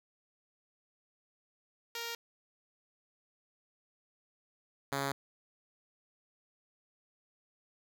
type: tone pair in turn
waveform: 5% pulse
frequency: 466.2 / 138.6 Hz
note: A#4 / C#3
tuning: 0 / 0 cents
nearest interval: octave + major sixth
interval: 2100 cents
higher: first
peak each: -26 / -21 dBFS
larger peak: second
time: 1.95-2.15 / 4.92-5.12 s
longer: neither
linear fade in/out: 2 ms
effects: none